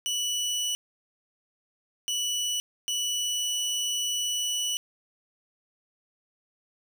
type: tone bursts at uneven times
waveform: 25% pulse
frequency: 2957 Hz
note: F#7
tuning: 2 cents flat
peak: -23 dBFS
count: 3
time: 0.06-0.75 / 2.08-2.6 / 2.88-4.77 s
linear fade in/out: 0 ms
effects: none